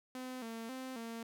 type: tone with pitch steps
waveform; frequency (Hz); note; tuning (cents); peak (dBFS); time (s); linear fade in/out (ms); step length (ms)
sawtooth; 255.7 / 227.3 / 259.7 / 229.1; C4 / A#3 / C4 / A#3; -40 / -43 / -13 / -30; -38; 0.15-1.23; 2; 270
effects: none